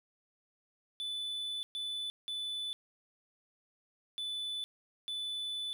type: tone bursts at uneven times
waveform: triangle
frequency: 3490 Hz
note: A7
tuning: 15 cents flat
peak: -34 dBFS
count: 5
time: 1-1.63 / 1.75-2.1 / 2.28-2.73 / 4.18-4.64 / 5.08-5.73 s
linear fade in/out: 0 ms
effects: none